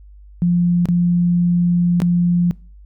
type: tone with dropouts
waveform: sine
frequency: 174.61 Hz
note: F3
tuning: in tune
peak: -12 dBFS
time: 0.42-2.51 s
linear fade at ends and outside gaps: 0 ms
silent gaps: 0.856-0.887 / 2.002-2.019 s
effects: noise-tail reverb RT60 0.4 s tail -24 dB re dry + added 50 Hz sine -39 dBFS peak until 2.85 s